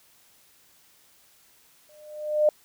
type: tone with exponential growth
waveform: sine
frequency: 604 Hz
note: D5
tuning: 48 cents sharp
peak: -14 dBFS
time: 1.89-2.49 s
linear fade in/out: 2 ms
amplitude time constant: 130 ms
effects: white hiss -59 dBFS RMS until 2.64 s